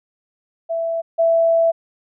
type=tone pair in turn; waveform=sine; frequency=663 / 663 Hz; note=E5 / E5; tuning=+10 / +10 cents; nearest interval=unison; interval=0 cents; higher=neither; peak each=-19 / -12 dBFS; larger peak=second; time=0.69-1.02 / 1.18-1.72 s; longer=second; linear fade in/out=20 ms; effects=none